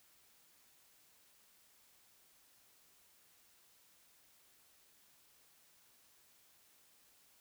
silence, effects white hiss -68 dBFS RMS until 7.4 s

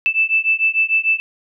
sine beating tone pair, 2637 / 2643.7 Hz, E7 / E7, 0 / +4 cents, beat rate 6.7 Hz, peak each -17 dBFS, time 0.06-1.2 s, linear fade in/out 0 ms, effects none

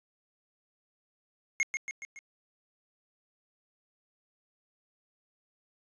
square tone with echo, 2159 Hz, C#7, 46 cents flat, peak -25 dBFS, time 1.6-1.63 s, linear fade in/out 0 ms, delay 140 ms, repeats 4, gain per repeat -5 dB, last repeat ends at 2.19 s, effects resampled to 22050 Hz + 11-bit

